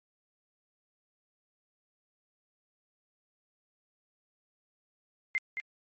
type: tone with echo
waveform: sine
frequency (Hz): 2093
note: C7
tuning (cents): 0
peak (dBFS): -26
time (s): 5.35-5.38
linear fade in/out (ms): 0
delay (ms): 220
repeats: 1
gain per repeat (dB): -6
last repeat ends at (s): 5.6
effects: MP3 32 kbps